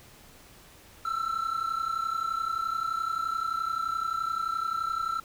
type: tone pair together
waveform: triangle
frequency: 1318.5 / 1350.1 Hz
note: E6 / E6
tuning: 0 / +41 cents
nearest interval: unison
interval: 41 cents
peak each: -28 dBFS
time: 1.05-5.2 s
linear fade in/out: 5 ms
effects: tanh soft clip ceiling -21 dBFS + pink hiss -53 dBFS RMS until 5.24 s